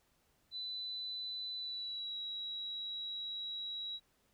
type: tone with pitch glide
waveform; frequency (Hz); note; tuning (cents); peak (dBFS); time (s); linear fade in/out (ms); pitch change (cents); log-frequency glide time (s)
sine; 3997 to 3874; B7 to B7; +20 to -34; -39; 0.51-4; 50; -54; 1.56-2.16
effects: pink hiss -74 dBFS RMS until 4.33 s